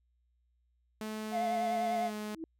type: tone with pitch glide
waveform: sawtooth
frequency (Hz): 216.3 to 211.8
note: A3 to G#3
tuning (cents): -29 to +34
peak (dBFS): -33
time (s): 1.01-2.35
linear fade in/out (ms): 2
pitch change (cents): -37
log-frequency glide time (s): 1.89-2.13
type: tone with vibrato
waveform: triangle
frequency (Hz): 699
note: F5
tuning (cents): +1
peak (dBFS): -28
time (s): 1.31-2.11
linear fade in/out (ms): 50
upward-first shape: triangle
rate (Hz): 10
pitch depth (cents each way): 51
type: tone with exponential growth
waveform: sine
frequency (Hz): 323.8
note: E4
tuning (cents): -31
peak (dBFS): -34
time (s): 2.25-2.44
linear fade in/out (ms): 1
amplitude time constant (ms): 41
effects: added 60 Hz sine -70 dBFS peak until 2.59 s